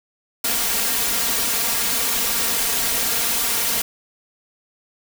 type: noise with comb filter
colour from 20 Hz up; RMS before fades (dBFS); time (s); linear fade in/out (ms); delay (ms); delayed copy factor
white; -21; 0.44-3.82; 5; 4.3; +0.95
effects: none